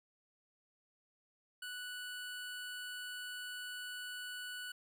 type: tone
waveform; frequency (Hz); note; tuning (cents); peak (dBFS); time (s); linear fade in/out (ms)
25% pulse; 1480; F#6; 0; -39; 1.62-4.72; 5
effects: none